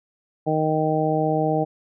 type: harmonic tone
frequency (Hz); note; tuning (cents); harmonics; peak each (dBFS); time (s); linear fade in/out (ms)
155.8; D#3; +3; 1 / 2 / 3 / 4 / 5; -25 / -25 / -25 / -25 / -25; 0.46-1.65; 20
effects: none